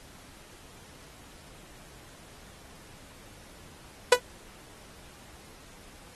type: tone with exponential decay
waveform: sawtooth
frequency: 493.9 Hz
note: B4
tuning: in tune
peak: -7 dBFS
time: 4.12-4.2 s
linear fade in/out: 5 ms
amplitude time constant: 17 ms
effects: pink hiss -52 dBFS RMS until 6.15 s + AAC 32 kbps